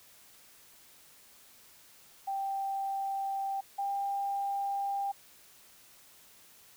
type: tone pair in turn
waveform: sine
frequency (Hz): 784 / 795.9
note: G5 / G5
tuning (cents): 0 / +26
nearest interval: unison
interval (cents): 26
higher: second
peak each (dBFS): -31 / -30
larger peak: second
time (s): 2.27-3.61 / 3.78-5.12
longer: neither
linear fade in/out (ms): 10
effects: white hiss -58 dBFS RMS until 6.76 s